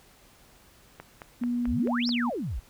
click train, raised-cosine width 0.5 ms, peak -25 dBFS, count 6, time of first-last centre 1-2.092 s, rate 4.58 Hz
sine tone with pitch glide, 241.8 to 239.9 Hz, B3 to A#3, -36 to +50 cents, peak -25 dBFS, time 1.41-2.3 s, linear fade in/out 10 ms, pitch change -14 cents, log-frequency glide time 1.64-2.01 s
sine exponential two-way sweep, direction up then down, 43.27 to 5640 to 43.27 Hz, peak -29 dBFS, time 1.67-2.6 s, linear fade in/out 10 ms, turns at 2.08 s
effects pink hiss -57 dBFS RMS until 2.69 s

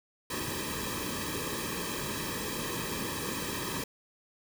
pink noise with comb filter, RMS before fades -35 dBFS, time 0.3-3.84 s, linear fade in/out 5 ms, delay 1.4 ms, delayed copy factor -0.95, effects none

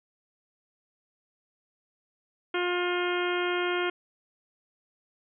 harmonic tone, 355.2 Hz, F4, 29 cents sharp, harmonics 1 / 2 / 3 / 4 / 5 / 6 / 7 / 8 / 9, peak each -28 / -36 / -36 / -33 / -40 / -37 / -39 / -41 / -39 dBFS, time 2.54-3.9 s, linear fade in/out 5 ms, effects none

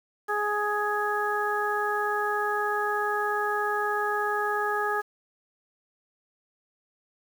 harmonic tone, 416.8 Hz, G#4, 6 cents sharp, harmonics 1 / 2 / 3 / 4, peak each -30 / -30 / -30 / -30 dBFS, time 0.28-5.02 s, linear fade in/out 20 ms, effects 8-bit

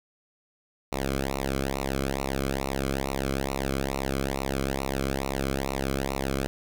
sawtooth tone with flanger, 67.6 Hz, C#2, 43 cents flat, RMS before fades -29 dBFS, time 0.92-6.47 s, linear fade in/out 0 ms, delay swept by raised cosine 0.61 to 1.11 ms, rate 2.3 Hz, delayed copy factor -0.9, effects none

